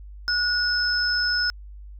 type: tone pair together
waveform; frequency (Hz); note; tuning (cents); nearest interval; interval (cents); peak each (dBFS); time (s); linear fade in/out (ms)
sine; 1457 / 5210; F#6 / E8; -27 / -21; octave + minor seventh; 2206; -23 / -23; 0.28-1.5; 0
effects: added 50 Hz sine -38 dBFS peak until 1.99 s